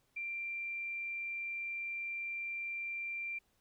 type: tone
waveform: sine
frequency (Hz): 2365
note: D7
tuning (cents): +12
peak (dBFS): -37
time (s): 0.16-3.39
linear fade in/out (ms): 10
effects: pink hiss -75 dBFS RMS until 3.6 s